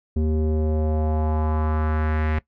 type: tone with low-pass filter sweep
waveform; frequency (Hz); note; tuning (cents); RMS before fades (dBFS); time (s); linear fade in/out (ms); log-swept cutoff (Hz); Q
square; 77.6; D#2; -4; -22; 0.16-2.39; 5; 320 to 2100; 2.2
effects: noise-tail reverb RT60 0.1 s tail -19 dB re dry